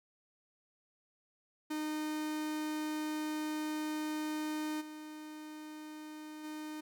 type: tone with level steps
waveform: 45% pulse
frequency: 306.7 Hz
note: D#4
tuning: 25 cents flat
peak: -35 / -45 / -41 dBFS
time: 1.7-6.81 s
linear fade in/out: 10 ms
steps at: 4.8 / 6.43 s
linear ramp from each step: 20 ms
effects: none